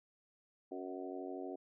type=harmonic tone with a mistuned harmonic; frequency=92.5 Hz; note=F#2; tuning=in tune; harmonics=3 / 4 / 5 / 6 / 7 / 8; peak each=-46 / -45 / -50 / -54 / -50 / -51 dBFS; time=0.71-1.56 s; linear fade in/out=10 ms; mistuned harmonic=6; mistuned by=+22 cents; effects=none